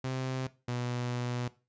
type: tone pair in turn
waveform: sawtooth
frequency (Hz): 130.3 / 122.55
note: C3 / B2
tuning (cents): -7 / -13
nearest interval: minor second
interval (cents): 106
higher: first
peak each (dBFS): -28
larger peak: neither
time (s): 0.04-0.47 / 0.68-1.48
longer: second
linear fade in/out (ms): 5
effects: noise-tail reverb RT60 0.3 s tail -17 dB re dry + resampled to 16000 Hz